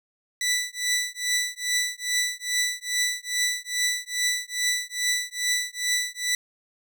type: tone with tremolo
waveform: 15% pulse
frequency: 1975.5 Hz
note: B6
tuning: in tune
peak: -14 dBFS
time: 0.41-6.35 s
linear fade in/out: 2 ms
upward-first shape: triangle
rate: 2.4 Hz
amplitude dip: 100%
effects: none